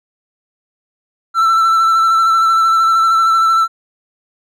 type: tone with vibrato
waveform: triangle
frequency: 1334 Hz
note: E6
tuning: 20 cents sharp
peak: -7 dBFS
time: 1.34-3.68 s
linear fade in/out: 50 ms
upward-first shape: sine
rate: 13 Hz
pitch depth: 22 cents each way
effects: none